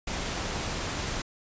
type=noise; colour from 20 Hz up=pink; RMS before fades=-32 dBFS; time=0.07-1.22 s; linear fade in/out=5 ms; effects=resampled to 16000 Hz